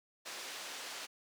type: band-pass noise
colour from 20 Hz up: white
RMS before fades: -45 dBFS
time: 0.25-1.07 s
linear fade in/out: 20 ms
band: 370 to 5500 Hz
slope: 12 dB/octave
effects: none